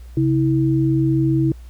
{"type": "tone pair together", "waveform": "sine", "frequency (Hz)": [135.09, 323.9], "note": ["C#3", "E4"], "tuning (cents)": [-44, -30], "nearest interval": "octave + minor third", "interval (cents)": 1514, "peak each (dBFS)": -17, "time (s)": [0.17, 1.52], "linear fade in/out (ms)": 2, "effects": ["added 60 Hz sine -35 dBFS peak until 1.69 s", "pink hiss -54 dBFS RMS until 1.69 s"]}